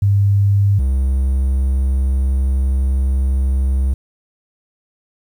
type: tone pair in turn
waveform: sine / triangle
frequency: 100 / 66.13 Hz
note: G2 / C2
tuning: +35 / +19 cents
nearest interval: perfect fifth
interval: 716 cents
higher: first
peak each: -10 / -11 dBFS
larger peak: first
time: 0.02-0.79 / 0.79-3.94 s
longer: second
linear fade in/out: 5 ms
effects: 8-bit